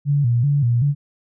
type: tone with vibrato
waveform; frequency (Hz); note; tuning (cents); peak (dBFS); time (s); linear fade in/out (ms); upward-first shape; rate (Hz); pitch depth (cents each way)
sine; 130.81; C3; 0; -14; 0.05-0.95; 50; square; 2.6; 160
effects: none